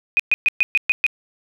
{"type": "tone bursts", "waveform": "sine", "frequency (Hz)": 2489, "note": "D#7", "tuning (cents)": 0, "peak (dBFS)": -12, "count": 7, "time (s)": [0.17, 1.065], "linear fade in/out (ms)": 0, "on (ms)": 25, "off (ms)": 120, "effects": []}